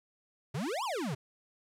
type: exponential two-way sweep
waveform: square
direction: up then down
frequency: 118.9 to 1148 to 118.9 Hz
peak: -33 dBFS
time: 0.54-1.15 s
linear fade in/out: 10 ms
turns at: 0.84 s
effects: low-pass 11000 Hz 12 dB/octave + 11-bit